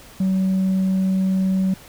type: tone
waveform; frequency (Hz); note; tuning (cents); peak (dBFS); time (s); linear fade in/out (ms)
sine; 189.3; F#3; +40; -14; 0.2-1.74; 5
effects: tanh soft clip ceiling -15 dBFS + pink hiss -44 dBFS RMS until 1.88 s